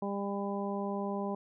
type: harmonic tone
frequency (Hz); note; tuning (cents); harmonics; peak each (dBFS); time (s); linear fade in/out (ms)
200; G3; +35; 1 / 2 / 3 / 4 / 5; -35 / -38 / -40 / -41 / -42; 0.02-1.35; 5
effects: none